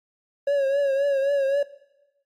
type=tone with vibrato; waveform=triangle; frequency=554.4 Hz; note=C#5; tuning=in tune; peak=-17 dBFS; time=0.47-1.63 s; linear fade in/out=5 ms; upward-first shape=triangle; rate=3.8 Hz; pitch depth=65 cents each way; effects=noise-tail reverb RT60 1.0 s tail -19 dB re dry + AAC 48 kbps